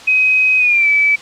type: tone with pitch glide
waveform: sine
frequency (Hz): 2525 to 2302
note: D#7 to D7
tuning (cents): +25 to -35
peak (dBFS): -9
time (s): 0.07-1.16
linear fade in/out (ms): 10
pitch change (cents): -160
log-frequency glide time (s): 0.58-0.88
effects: white hiss -35 dBFS RMS until 1.21 s + low-pass 5000 Hz 12 dB/octave